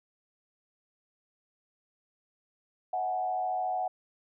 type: tone with frequency modulation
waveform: sine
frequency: 740 Hz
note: F#5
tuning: in tune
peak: -28 dBFS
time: 2.93-3.88 s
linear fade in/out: 5 ms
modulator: 93.6 Hz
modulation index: 0.68
effects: none